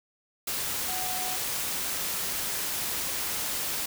sine tone in noise, 740 Hz, F#5, in tune, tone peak -36 dBFS, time 0.88-1.36 s, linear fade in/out 5 ms, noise white, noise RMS -31 dBFS, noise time 0.47-3.86 s, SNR -8 dB, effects none

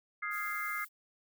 sine chord, F minor seventh, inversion third, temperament equal, 1244.5 / 1396.9 / 1661.2 / 2093 Hz, Eb6 / F6 / Ab6 / C7, 0 / 0 / 0 / 0 cents, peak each -39 / -43 / -42 / -37 dBFS, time 0.22-0.85 s, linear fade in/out 10 ms
violet noise, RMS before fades -47 dBFS, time 0.3-0.89 s, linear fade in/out 50 ms
effects none

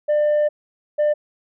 sine tone pair in turn, 597 / 597 Hz, D5 / D5, +28 / +28 cents, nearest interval unison, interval 0 cents, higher neither, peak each -12 dBFS, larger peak neither, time 0.08-0.49 / 0.98-1.14 s, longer first, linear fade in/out 20 ms, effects tanh soft clip ceiling -14 dBFS

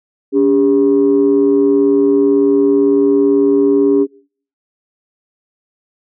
sine tone pair together, 283.7 / 401.7 Hz, C#4 / G4, +40 / +42 cents, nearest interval tritone, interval 602 cents, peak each -10 dBFS, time 0.32-4.07 s, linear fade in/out 50 ms, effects noise-tail reverb RT60 0.5 s tail -23 dB re dry + tanh soft clip ceiling -3 dBFS

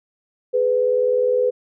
sine tone pair together, 420 / 499.5 Hz, G#4 / B4, +19 / +20 cents, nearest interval minor third, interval 301 cents, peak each -22 / -16 dBFS, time 0.53-1.51 s, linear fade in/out 20 ms, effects none

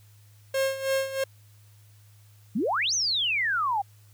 45% pulse tone with tremolo, 537 Hz, C5, 45 cents sharp, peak -22 dBFS, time 0.54-1.24 s, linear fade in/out 5 ms, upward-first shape sine, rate 3.1 Hz, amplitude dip 75%
sine exponential two-way sweep, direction up then down, 182.5 to 6420 to 764 Hz, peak -23 dBFS, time 2.55-3.82 s, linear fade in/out 10 ms, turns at 2.94 s
effects added 104 Hz sine -52 dBFS peak until 4.13 s + white hiss -62 dBFS RMS until 4.13 s

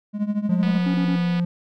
triangle tone with tremolo, 207.7 Hz, G#3, in tune, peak -15 dBFS, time 0.13-0.81 s, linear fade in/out 50 ms, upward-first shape triangle, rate 13 Hz, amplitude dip 90%
triangle tone with pitch glide, 178.3 to 174.33 Hz, F3 to F3, +36 to -3 cents, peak -17 dBFS, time 0.49-1.45 s, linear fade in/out 5 ms, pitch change -39 cents, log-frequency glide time 0.87-1.16 s
click train, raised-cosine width 0.3 ms, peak -19 dBFS, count 189, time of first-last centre 0.63-1.397 s, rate 245 Hz
triangle tone bursts, 277.2 Hz, C#4, in tune, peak -21 dBFS, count 3, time 0.86-1.16 s, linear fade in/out 5 ms, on 82 ms, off 27 ms
effects none

